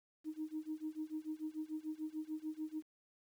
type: tone with tremolo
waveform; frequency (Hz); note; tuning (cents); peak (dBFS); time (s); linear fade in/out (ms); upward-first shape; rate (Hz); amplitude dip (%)
sine; 311.1; D#4; 0; -36; 0.24-2.83; 50; sine; 6.8; 95
effects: tanh soft clip ceiling -32 dBFS + 11-bit